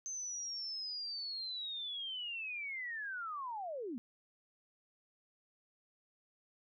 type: linear sweep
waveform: sine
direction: down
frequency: 6272 to 216.6 Hz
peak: -39 dBFS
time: 0.06-3.98 s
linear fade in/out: 0 ms
effects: none